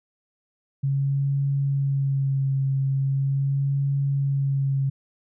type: tone with vibrato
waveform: sine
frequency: 137.4 Hz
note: C#3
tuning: 15 cents flat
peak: -20 dBFS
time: 0.83-4.9 s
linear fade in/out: 10 ms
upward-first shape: sine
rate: 0.4 Hz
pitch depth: 23 cents each way
effects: none